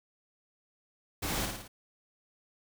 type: noise with echo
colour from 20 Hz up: pink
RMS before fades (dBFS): -34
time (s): 1.22-1.46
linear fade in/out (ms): 10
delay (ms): 55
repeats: 4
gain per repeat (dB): -4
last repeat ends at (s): 1.68
effects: none